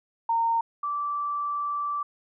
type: tone pair in turn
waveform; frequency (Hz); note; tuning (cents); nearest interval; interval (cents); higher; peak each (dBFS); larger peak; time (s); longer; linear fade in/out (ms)
sine; 919 / 1164.5; A#5 / D6; -25 / -15; major third; 410; second; -21 / -26; first; 0.29-0.61 / 0.83-2.03; second; 5
effects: none